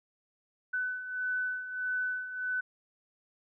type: beating tone pair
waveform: sine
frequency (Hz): 1501 / 1502.6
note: F#6 / F#6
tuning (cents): +24 / +26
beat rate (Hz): 1.6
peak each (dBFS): -38 / -32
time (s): 0.73-2.61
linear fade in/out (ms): 10
effects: none